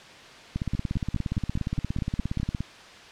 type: two click trains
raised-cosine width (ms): 5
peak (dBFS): -16 / -15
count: 10 / 35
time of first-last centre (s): 0.75-2.606 / 0.56-2.548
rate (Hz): 4.85 / 17.1
effects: white hiss -46 dBFS RMS until 3.11 s + low-pass 4000 Hz 12 dB/octave